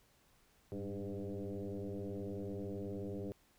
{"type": "tone with frequency modulation", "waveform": "sine", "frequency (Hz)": 104.3, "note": "G#2", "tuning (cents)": 8, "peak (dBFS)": -39, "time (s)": [0.72, 3.32], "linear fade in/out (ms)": 0, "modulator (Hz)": 99.7, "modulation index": 4.3, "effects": ["pink hiss -70 dBFS RMS until 3.58 s"]}